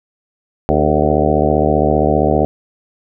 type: harmonic tone with a mistuned harmonic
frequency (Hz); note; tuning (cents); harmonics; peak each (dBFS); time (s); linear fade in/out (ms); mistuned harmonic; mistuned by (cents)
75.2; D2; +42; 1 / 2 / 3 / 4 / 5 / 6 / 7 / 8 / 9 / 10; -20 / -20 / -20 / -20 / -20 / -20 / -20 / -20 / -20 / -20; 0.69-2.45; 0; 5; +56
effects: none